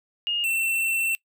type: tone pair in turn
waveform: sine / square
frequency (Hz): 2847 / 2692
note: F7 / E7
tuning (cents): +33 / +36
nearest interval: minor second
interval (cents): 97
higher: first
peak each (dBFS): -23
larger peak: neither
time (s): 0.27-0.44 / 0.44-1.15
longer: second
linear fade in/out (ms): 0
effects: noise-tail reverb RT60 0.1 s tail -23 dB re dry